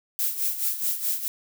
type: noise with tremolo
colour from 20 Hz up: violet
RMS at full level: -24 dBFS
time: 0.19-1.28 s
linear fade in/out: 0 ms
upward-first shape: sine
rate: 4.7 Hz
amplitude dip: 70%
effects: none